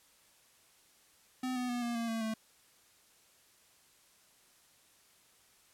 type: tone with pitch steps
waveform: square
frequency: 255.2 / 249.1 / 243.1 / 237.3 / 231.6 / 226 / 220.6 Hz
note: C4 / B3 / B3 / A#3 / A#3 / A3 / A3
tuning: -43 / +15 / -27 / +31 / -11 / +47 / +5 cents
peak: -34 dBFS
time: 1.43-2.34 s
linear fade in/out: 5 ms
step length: 130 ms
effects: white hiss -65 dBFS RMS until 5.73 s + low-pass 12000 Hz 12 dB/octave